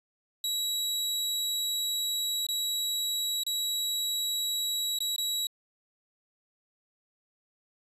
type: tone with dropouts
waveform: sawtooth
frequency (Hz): 3885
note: B7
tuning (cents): -29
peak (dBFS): -25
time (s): 0.44-5.47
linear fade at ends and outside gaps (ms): 2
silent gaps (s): 2.467-2.487 / 3.435-3.465 / 4.988-5.004 / 5.162-5.181
effects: resampled to 32000 Hz